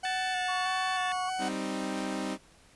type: tone with vibrato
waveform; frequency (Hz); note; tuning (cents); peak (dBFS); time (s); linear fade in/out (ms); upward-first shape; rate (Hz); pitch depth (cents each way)
40% pulse; 740; F#5; 0; -30; 0.03-1.49; 10; square; 1.6; 16
type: harmonic tone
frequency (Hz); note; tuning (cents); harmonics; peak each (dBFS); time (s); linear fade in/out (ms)
880; A5; 0; 2 / 3 / 4 / 5; -34 / -41 / -40 / -44; 0.05-1.12; 0
type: tone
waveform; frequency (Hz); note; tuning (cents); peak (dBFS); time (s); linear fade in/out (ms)
sine; 1116; C#6; +11; -34; 0.48-1.3; 10
type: chord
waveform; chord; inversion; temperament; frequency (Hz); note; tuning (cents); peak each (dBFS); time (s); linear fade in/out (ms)
sawtooth; C minor; second; equal; 196 / 261.6 / 311.1; G3 / C4 / Eb4; 0 / 0 / 0; -32; 1.38-2.38; 50
effects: pink hiss -59 dBFS RMS until 2.75 s + resampled to 24000 Hz